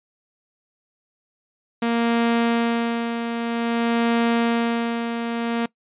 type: tone with tremolo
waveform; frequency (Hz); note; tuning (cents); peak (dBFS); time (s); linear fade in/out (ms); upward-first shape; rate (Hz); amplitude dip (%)
sawtooth; 233.1; A#3; 0; -13; 1.82-5.66; 5; sine; 0.52; 55
effects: noise-tail reverb RT60 0.1 s tail -22 dB re dry + resampled to 8000 Hz